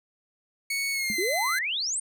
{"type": "tone with pitch glide", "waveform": "sawtooth", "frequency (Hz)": [2217, 2045], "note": ["C#7", "C7"], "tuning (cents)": [0, -40], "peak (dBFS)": -23, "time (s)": [0.7, 1.59], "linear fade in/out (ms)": 5, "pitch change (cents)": -140, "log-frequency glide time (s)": [0.92, 1.21]}
{"type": "tone with exponential decay", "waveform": "sine", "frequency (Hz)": 212.6, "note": "G#3", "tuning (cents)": 41, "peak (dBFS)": -27, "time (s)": [1.1, 1.19], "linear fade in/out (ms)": 0, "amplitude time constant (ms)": 19}
{"type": "exponential sweep", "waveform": "sine", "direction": "up", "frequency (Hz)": [330, 9170], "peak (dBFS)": -26, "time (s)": [1.18, 2], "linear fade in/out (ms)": 5}
{"effects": []}